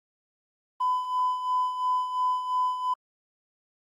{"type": "tone with tremolo", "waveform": "triangle", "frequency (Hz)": 1005, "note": "B5", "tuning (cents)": 30, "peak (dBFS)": -18, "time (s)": [0.8, 2.94], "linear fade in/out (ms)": 10, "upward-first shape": "sine", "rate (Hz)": 2.9, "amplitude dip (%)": 70, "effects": ["tanh soft clip ceiling -19 dBFS", "Opus 32 kbps"]}